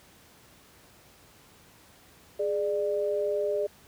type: tone pair together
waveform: sine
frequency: 415.3 / 594.3 Hz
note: G#4 / D5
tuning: 0 / +20 cents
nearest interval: tritone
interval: 620 cents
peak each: -28 dBFS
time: 2.39-3.67 s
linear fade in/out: 10 ms
effects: pink hiss -56 dBFS RMS until 3.87 s + high-pass 60 Hz 12 dB/octave